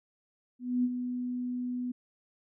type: tone with ADSR envelope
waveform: sine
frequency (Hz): 247.8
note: B3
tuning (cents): +6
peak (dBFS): -23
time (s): 0.59-1.92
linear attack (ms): 250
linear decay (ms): 46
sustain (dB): -8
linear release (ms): 9
effects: none